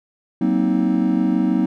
triangle chord, C half-diminished seventh, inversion second, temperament just, 188.37 / 235.5 / 261.6 / 314 Hz, Gb3 / Bb3 / C4 / Eb4, +31 / +18 / 0 / +16 cents, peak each -19 dBFS, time 0.41-1.66 s, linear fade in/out 5 ms, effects none

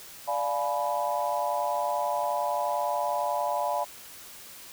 sine chord, D diminished seventh, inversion none, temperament equal with one note detuned, 587.3 / 698.5 / 848.1 / 987.8 Hz, D5 / F5 / Ab5 / Cb6, 0 / 0 / +36 / 0 cents, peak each -31 dBFS, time 0.27-3.85 s, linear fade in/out 20 ms, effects white hiss -46 dBFS RMS until 4.72 s

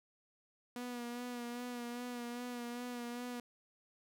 sawtooth tone with vibrato, 242.3 Hz, B3, 33 cents flat, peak -37 dBFS, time 0.76-3.4 s, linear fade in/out 2 ms, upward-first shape sine, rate 2.5 Hz, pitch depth 30 cents each way, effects none

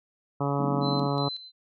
harmonic tone, 141.1 Hz, C#3, 31 cents sharp, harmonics 1 / 2 / 3 / 4 / 5 / 6 / 7 / 8 / 9, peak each -28 / -31 / -33 / -34 / -35 / -36 / -36 / -37 / -38 dBFS, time 0.4-1.29 s, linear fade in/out 10 ms
sine chord, C half-diminished seventh, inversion second, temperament equal, 185 / 233.1 / 261.6 / 311.1 Hz, Gb3 / Bb3 / C4 / Eb4, 0 / 0 / 0 / 0 cents, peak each -35 dBFS, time 0.58-1.08 s, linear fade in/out 20 ms
sine tone with tremolo, 4051 Hz, B7, 43 cents sharp, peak -32 dBFS, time 0.81-1.52 s, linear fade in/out 50 ms, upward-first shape square, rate 2.7 Hz, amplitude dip 70%
effects none

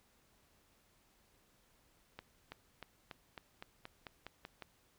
accelerating click train, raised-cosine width 0.3 ms, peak -30 dBFS, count 11, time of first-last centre 2.19-4.623 s, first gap 330 ms, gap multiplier 0.93, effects pink hiss -71 dBFS RMS until 4.98 s

